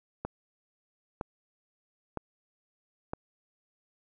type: click train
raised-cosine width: 1 ms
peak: -19 dBFS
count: 4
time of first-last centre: 0.25-3.135 s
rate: 1.04 Hz
effects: none